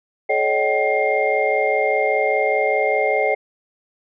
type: tone cluster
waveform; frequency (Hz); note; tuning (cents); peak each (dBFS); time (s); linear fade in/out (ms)
sine; 428.7 / 548 / 613 / 765 / 2118; A4 / C#5 / D#5 / G5 / C7; -45 / -20 / -26 / -42 / +21; -22; 0.29-3.35; 10
effects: tanh soft clip ceiling -4 dBFS